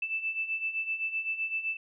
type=beating tone pair; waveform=sine; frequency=2637 / 2644.8 Hz; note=E7 / E7; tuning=0 / +5 cents; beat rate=7.8 Hz; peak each=-36 / -31 dBFS; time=0.02-1.77 s; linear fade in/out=5 ms; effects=none